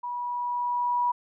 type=tone with level ramp; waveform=sine; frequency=972 Hz; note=B5; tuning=28 cents flat; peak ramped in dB=-30 to -21 dBFS; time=0.03-1.12 s; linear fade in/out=10 ms; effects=none